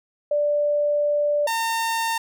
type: tone pair in turn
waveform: sine / sawtooth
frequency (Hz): 587.3 / 910.5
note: D5 / A#5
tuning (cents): 0 / -41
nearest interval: minor sixth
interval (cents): 759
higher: second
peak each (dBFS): -18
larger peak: neither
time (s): 0.31-1.47 / 1.47-2.18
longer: first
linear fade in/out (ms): 5
effects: none